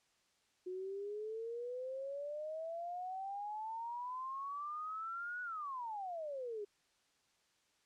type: exponential two-way sweep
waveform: sine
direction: up then down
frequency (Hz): 362 to 1480 to 399.5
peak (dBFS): -40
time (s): 0.66-6.65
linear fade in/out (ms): 10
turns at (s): 5.42
effects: white hiss -75 dBFS RMS until 7.85 s + low-pass 7000 Hz 12 dB/octave